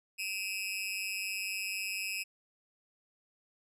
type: tone with amplitude modulation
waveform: sawtooth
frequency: 2562 Hz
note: E7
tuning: 50 cents flat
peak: -27 dBFS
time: 0.18-2.24 s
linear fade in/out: 20 ms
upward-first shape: sine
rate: 196 Hz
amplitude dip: 95%
effects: resampled to 32000 Hz